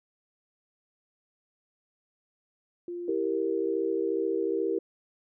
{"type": "tone", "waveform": "sine", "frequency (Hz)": 349.2, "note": "F4", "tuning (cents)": 0, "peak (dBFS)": -33, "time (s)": [2.88, 3.1], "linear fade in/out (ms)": 2}
{"type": "chord", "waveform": "sine", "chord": "E diminished", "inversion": "none", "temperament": "equal", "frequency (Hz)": [329.6, 392, 466.2], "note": ["E4", "G4", "Bb4"], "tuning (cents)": [0, 0, 0], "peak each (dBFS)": [-31, -29, -30], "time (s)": [3.08, 4.79], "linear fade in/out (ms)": 5}
{"effects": []}